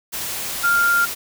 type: tone in noise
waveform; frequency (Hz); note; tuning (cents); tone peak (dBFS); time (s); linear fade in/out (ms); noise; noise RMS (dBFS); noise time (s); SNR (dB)
sine; 1396.9; F6; 0; -14; 0.63-1.06; 20; white; -27; 0.12-1.15; +10
effects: none